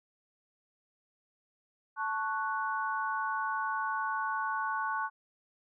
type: chord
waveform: sine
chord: F# minor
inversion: first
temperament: equal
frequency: 880 / 1108.7 / 1480 Hz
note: A5 / C#6 / F#6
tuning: 0 / 0 / 0 cents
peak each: -35 / -34 / -35 dBFS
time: 1.96-5.1 s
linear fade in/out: 50 ms
effects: none